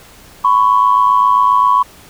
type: tone pair together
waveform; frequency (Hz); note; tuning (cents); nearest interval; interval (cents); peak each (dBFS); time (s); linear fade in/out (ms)
sine; 1001.2 / 1108.7; B5 / C#6; +23 / 0; major second; 177; -10; 0.44-1.83; 10
effects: tanh soft clip ceiling 0 dBFS + pink hiss -41 dBFS RMS until 2.09 s